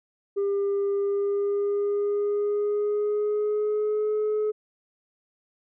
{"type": "tone with pitch glide", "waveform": "sine", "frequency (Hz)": [399.9, 426.1], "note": ["G4", "G#4"], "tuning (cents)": [35, 44], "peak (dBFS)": -20, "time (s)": [0.36, 4.52], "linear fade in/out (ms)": 20, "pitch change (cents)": 109, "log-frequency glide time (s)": [0.93, 4.13], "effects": ["tanh soft clip ceiling -21 dBFS"]}